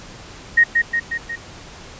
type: tone with echo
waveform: sine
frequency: 1867 Hz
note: A#6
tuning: 2 cents sharp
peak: -8 dBFS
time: 0.57-0.64 s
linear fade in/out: 10 ms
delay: 180 ms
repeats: 4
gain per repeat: -4 dB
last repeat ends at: 1.36 s
effects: pink hiss -39 dBFS RMS until 1.99 s + resampled to 16000 Hz